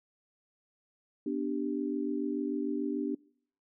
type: chord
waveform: sine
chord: G major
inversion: first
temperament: equal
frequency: 246.9 / 293.7 / 392 Hz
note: B3 / D4 / G4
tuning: 0 / 0 / 0 cents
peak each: -35 / -32 / -37 dBFS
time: 1.26-3.15 s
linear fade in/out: 5 ms
effects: noise-tail reverb RT60 0.6 s tail -24 dB re dry